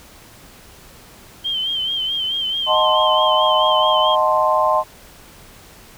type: tone with vibrato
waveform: sine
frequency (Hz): 3136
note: G7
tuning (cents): 0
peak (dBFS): -19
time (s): 1.44-4.16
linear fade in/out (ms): 20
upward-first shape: sine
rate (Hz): 4.6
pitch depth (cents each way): 55
type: chord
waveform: sine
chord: D# diminished seventh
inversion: none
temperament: equal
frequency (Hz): 622.3 / 740 / 880 / 1046.5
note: D#5 / F#5 / A5 / C6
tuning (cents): 0 / 0 / 0 / 0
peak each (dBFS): -18 / -23 / -20 / -17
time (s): 2.66-4.84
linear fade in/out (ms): 50
effects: pink hiss -44 dBFS RMS until 5.97 s